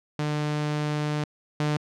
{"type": "tone pair in turn", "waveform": "sawtooth", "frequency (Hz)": [149.7, 149.7], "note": ["D3", "D3"], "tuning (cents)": [33, 33], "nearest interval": "unison", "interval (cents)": 0, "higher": "neither", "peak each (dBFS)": [-21, -19], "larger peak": "second", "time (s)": [[0.19, 1.24], [1.6, 1.77]], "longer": "first", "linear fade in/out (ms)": 2, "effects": ["low-pass 6000 Hz 12 dB/octave"]}